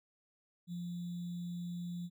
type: tone with sample-and-hold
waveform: sine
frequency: 174.61 Hz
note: F3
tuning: in tune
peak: -38 dBFS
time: 0.67-2.1 s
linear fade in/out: 50 ms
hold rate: 3675 Hz
effects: none